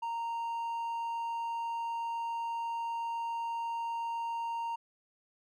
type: tone with hard clipping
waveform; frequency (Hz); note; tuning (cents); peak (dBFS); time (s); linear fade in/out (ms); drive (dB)
sine; 927; A#5; -10; -34; 0.02-4.76; 10; 3
effects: none